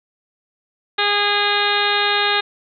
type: harmonic tone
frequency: 410.2 Hz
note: G#4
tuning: 21 cents flat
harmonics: 1 / 2 / 3 / 4 / 5 / 6 / 7 / 8 / 9 / 10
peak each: -25 / -23 / -24 / -22 / -26 / -26 / -28 / -28 / -22 / -28 dBFS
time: 0.98-2.41 s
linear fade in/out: 10 ms
effects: none